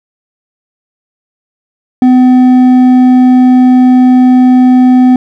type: tone with hard clipping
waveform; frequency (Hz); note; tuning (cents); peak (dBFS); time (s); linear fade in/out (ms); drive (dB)
sine; 253; B3; +42; -3; 2.02-5.16; 2; 5
effects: none